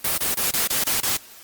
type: noise bursts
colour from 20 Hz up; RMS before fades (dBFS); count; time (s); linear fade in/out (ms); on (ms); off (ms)
white; -22; 7; 0.04-1.17; 5; 140; 25
effects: white hiss -45 dBFS RMS until 1.43 s + Opus 24 kbps